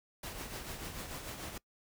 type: noise with tremolo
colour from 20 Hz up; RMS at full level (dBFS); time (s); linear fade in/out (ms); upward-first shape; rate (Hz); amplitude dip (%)
pink; -41; 0.23-1.58; 5; triangle; 6.8; 55
effects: noise-tail reverb RT60 0.1 s tail -23 dB re dry